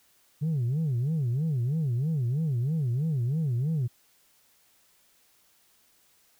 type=tone with vibrato; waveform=sine; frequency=138.59 Hz; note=C#3; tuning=in tune; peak=-22 dBFS; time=0.41-3.88 s; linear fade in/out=20 ms; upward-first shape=sine; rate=3.1 Hz; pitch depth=290 cents each way; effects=tanh soft clip ceiling -23 dBFS + white hiss -64 dBFS RMS until 6.39 s